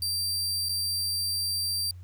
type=tone with dropouts; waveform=sawtooth; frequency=4699 Hz; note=D8; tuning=in tune; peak=-24 dBFS; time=0.02-1.91 s; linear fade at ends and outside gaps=2 ms; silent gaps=0.687-0.692 s; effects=added 90 Hz sine -41 dBFS peak until 2.03 s + pink hiss -66 dBFS RMS until 2.03 s